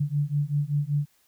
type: beating tone pair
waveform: sine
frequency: 143 / 148.2 Hz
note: D3 / D3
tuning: -46 / +16 cents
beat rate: 5.2 Hz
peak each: -26 / -26 dBFS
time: 0-1.06 s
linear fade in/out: 10 ms
effects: white hiss -65 dBFS RMS until 1.27 s